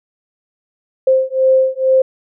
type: beating tone pair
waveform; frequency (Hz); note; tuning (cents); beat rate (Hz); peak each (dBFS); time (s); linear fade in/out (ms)
sine; 523.3 / 525.5; C5 / C5; 0 / +7; 2.2; -13; 1.07-2.02; 5
effects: none